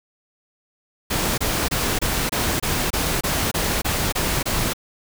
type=noise bursts; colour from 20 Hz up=pink; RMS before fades=-22 dBFS; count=12; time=1.1-4.735 s; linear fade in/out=10 ms; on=280 ms; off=25 ms; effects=none